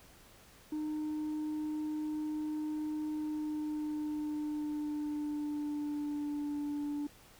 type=tone with pitch glide; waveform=sine; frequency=305.5 to 292 Hz; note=D#4 to D4; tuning=-32 to -10 cents; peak=-31 dBFS; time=0.72-7.07 s; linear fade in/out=5 ms; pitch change=-78 cents; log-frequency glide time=3.13-6.61 s; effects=tanh soft clip ceiling -33 dBFS + pink hiss -59 dBFS RMS until 7.39 s